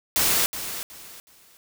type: noise with echo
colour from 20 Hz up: white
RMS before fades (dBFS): -21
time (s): 0.16-0.46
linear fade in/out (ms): 0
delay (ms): 370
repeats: 3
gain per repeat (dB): -11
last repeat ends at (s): 1.57
effects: none